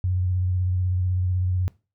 sine tone with vibrato, 91.3 Hz, F#2, 23 cents flat, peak -20 dBFS, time 0.04-1.68 s, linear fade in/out 0 ms, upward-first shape sine, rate 16 Hz, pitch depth 32 cents each way, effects noise-tail reverb RT60 0.3 s tail -21 dB re dry

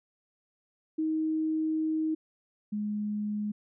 sine tone pair in turn, 315 / 209.2 Hz, D#4 / G#3, +21 / +13 cents, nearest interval perfect fifth, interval 708 cents, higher first, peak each -26 / -29 dBFS, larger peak first, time 0.98-2.15 / 2.72-3.52 s, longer first, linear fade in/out 10 ms, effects none

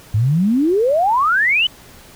sine exponential sweep, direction up, 99.5 to 3080 Hz, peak -12 dBFS, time 0.14-1.67 s, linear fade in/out 5 ms, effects pink hiss -43 dBFS RMS until 2.15 s

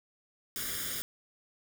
white noise with comb filter, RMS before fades -36 dBFS, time 0.56-1.02 s, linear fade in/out 0 ms, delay 0.58 ms, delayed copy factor +0.8, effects none

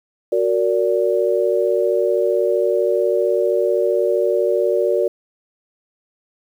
sine chord, Gb augmented, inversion none, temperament just, 370 / 462.5 / 578.1 Hz, Gb4 / Bb4 / D5, 0 / -14 / -27 cents, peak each -19 dBFS, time 0.32-5.08 s, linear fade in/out 5 ms, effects 8-bit

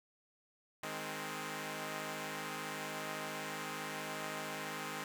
5% pulse chord, Ab major, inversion second, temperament equal, 155.56 / 207.7 / 261.6 Hz, Eb3 / Ab3 / C4, 0 / 0 / 0 cents, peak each -33 dBFS, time 0.83-5.04 s, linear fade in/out 2 ms, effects none

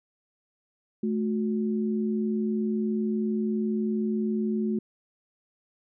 sine tone pair together, 216.8 / 364.6 Hz, A3 / F#4, -25 / -25 cents, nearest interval major sixth, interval 900 cents, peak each -25 / -31 dBFS, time 1.03-4.79 s, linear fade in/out 5 ms, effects none

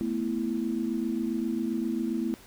sine chord, A suspended second, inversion none, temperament just, 220 / 247.5 / 330 Hz, A3 / B3 / E4, 0 / +4 / +2 cents, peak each -31 dBFS, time 0.01-2.34 s, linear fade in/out 0 ms, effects pink hiss -52 dBFS RMS until 2.46 s

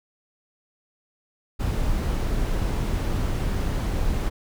brown noise, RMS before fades -24 dBFS, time 1.59-4.3 s, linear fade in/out 20 ms, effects none

